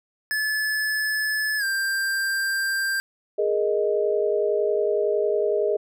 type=tone with pitch glide; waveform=square; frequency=1726 to 1582.7 Hz; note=A6 to G6; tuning=-34 to +16 cents; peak=-23 dBFS; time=0.31-3 s; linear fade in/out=0 ms; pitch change=-150 cents; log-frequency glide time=1.58-1.64 s
type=chord; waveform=sine; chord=Ab suspended second; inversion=none; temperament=equal; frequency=415.3 / 466.2 / 622.3 Hz; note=Ab4 / Bb4 / Eb5; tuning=0 / 0 / 0 cents; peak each=-22 / -26 / -25 dBFS; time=3.38-5.77 s; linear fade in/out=10 ms
effects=none